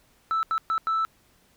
sine tone bursts at uneven times, 1318.5 Hz, E6, in tune, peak -20 dBFS, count 4, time 0.31-0.43 / 0.51-0.58 / 0.7-0.78 / 0.87-1.05 s, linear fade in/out 0 ms, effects tanh soft clip ceiling -20 dBFS + pink hiss -62 dBFS RMS until 1.56 s

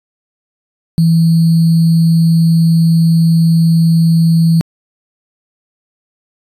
sine tone with sample-and-hold, 164.81 Hz, E3, in tune, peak -6 dBFS, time 0.98-4.61 s, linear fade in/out 0 ms, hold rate 4410 Hz, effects resampled to 32000 Hz

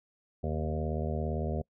harmonic tone with a mistuned harmonic, 77.78 Hz, D#2, in tune, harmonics 1 / 2 / 3 / 5 / 6 / 7 / 8 / 9, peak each -33 / -36 / -38 / -40 / -41 / -41 / -42 / -43 dBFS, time 0.43-1.62 s, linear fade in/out 10 ms, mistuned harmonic 1, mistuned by +34 cents, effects noise-tail reverb RT60 0.1 s tail -26 dB re dry

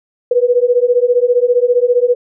sine beating tone pair, 481.7 / 496.7 Hz, B4 / B4, -43 / +10 cents, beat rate 15 Hz, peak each -12 dBFS, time 0.31-2.15 s, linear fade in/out 5 ms, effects none

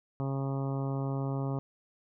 harmonic tone, 136.4 Hz, C#3, 28 cents flat, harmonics 1 / 2 / 3 / 4 / 5 / 6 / 7 / 8 / 9, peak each -31 / -37 / -41 / -43 / -45 / -47 / -48 / -49 / -50 dBFS, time 0.2-1.59 s, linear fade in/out 0 ms, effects none

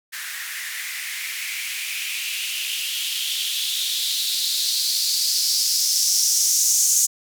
violet noise with band-pass filter sweep, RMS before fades -23 dBFS, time 0.12-7.07 s, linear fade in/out 20 ms, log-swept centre 1700 to 6600 Hz, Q 4.2, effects none

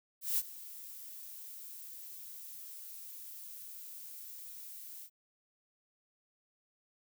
violet noise with ADSR envelope, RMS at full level -30 dBFS, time 0.21-5.1 s, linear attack 170 ms, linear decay 41 ms, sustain -18 dB, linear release 69 ms, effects none

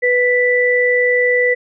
sine tone pair together, 493.9 / 1975.6 Hz, B4 / B6, 0 / 0 cents, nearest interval 2 octaves, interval 2400 cents, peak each -14 dBFS, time 0.02-1.55 s, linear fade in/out 20 ms, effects none

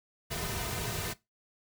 pink noise with comb filter, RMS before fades -35 dBFS, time 0.3-1.14 s, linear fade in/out 20 ms, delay 3.6 ms, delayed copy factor -0.7, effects noise-tail reverb RT60 0.2 s tail -19 dB re dry

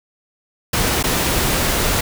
pink noise with dropouts, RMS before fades -18 dBFS, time 0.73-2.01 s, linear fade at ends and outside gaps 5 ms, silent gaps 1.028-1.038 s, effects none

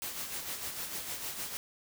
white noise with tremolo, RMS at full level -37 dBFS, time 0.02-1.57 s, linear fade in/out 0 ms, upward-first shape sine, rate 6.6 Hz, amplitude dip 50%, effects none

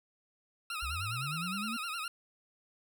20% pulse tone with vibrato, 1318.5 Hz, E6, in tune, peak -31 dBFS, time 0.7-2.08 s, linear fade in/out 2 ms, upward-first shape sine, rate 9.7 Hz, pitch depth 110 cents each way
sine linear sweep, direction up, 58.27 to 236.9 Hz, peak -37 dBFS, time 0.82-1.77 s, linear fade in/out 10 ms
effects none

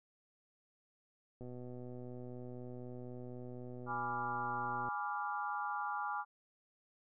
click train, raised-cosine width 2 ms, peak -36 dBFS, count 432, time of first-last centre 1.41-4.886 s, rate 124 Hz
sine chord, G# diminished seventh, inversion none, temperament equal, 830.6 / 987.8 / 1174.7 / 1396.9 Hz, G#5 / B5 / D6 / F6, 0 / 0 / 0 / 0 cents, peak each -40 / -44 / -41 / -43 dBFS, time 3.86-6.25 s, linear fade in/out 50 ms
effects none

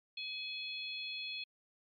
harmonic tone, 846 Hz, G#5, 32 cents sharp, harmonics 3 / 4 / 5, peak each -43 / -44 / -45 dBFS, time 0.17-1.44 s, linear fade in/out 5 ms, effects AAC 48 kbps

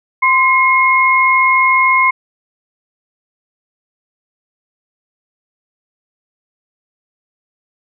sine tone pair together, 1039.4 / 2157 Hz, C6 / C#7, -12 / -48 cents, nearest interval octave + minor second, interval 1264 cents, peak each -11 dBFS, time 0.22-2.11 s, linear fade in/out 10 ms, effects none

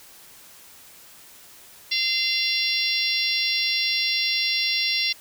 harmonic tone with a mistuned harmonic, 690 Hz, F5, 21 cents flat, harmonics 3 / 4 / 5 / 6 / 7 / 8, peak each -28 / -28 / -28 / -28 / -28 / -28 dBFS, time 1.91-5.13 s, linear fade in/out 10 ms, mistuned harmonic 7, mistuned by -37 cents, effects white hiss -48 dBFS RMS until 5.2 s

